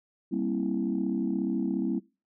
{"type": "chord", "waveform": "sine", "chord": "C dominant seventh", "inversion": "second", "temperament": "equal with one note detuned", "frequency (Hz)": [196, 233.1, 267.4, 329.6], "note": ["G3", "Bb3", "C4", "E4"], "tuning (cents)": [0, 0, 38, 0], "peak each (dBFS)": -31, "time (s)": [0.31, 2], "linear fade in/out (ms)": 20, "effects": ["noise-tail reverb RT60 0.3 s tail -23 dB re dry", "tanh soft clip ceiling -18 dBFS"]}